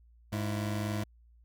25% pulse tone pair together, 103.83 / 333.3 Hz, G#2 / E4, 0 / +19 cents, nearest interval octave + minor sixth, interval 2019 cents, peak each -28 / -36 dBFS, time 0.32-1.04 s, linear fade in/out 10 ms, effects added 58 Hz sine -57 dBFS peak until 1.44 s

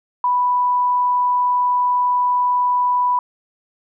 sine tone, 987.8 Hz, B5, in tune, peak -14 dBFS, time 0.24-3.19 s, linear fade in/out 2 ms, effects none

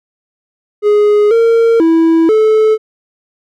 triangle tone with pitch steps, 416.6 / 459.2 / 327.5 / 434.9 Hz, G#4 / A#4 / E4 / A4, +5 / -26 / -11 / -20 cents, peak -4 dBFS, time 0.82-2.78 s, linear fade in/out 50 ms, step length 490 ms, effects none

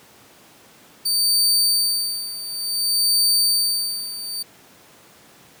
sawtooth tone with tremolo, 4600 Hz, D8, 37 cents flat, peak -12 dBFS, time 1.05-4.43 s, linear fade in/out 10 ms, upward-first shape sine, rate 0.56 Hz, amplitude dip 80%, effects pink hiss -49 dBFS RMS until 5.6 s + high-pass 150 Hz 12 dB/octave

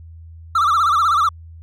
triangle tone with vibrato, 1254 Hz, D#6, 13 cents sharp, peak -11 dBFS, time 0.55-1.29 s, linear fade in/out 5 ms, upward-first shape sine, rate 16 Hz, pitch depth 150 cents each way, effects added 82 Hz sine -36 dBFS peak until 1.62 s

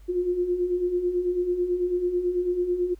sine beating tone pair, 349.2 / 358.3 Hz, F4 / F4, 0 / +44 cents, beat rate 9.1 Hz, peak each -30 / -23 dBFS, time 0.08-2.95 s, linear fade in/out 20 ms, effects added 50 Hz sine -45 dBFS peak until 2.99 s + pink hiss -63 dBFS RMS until 2.99 s

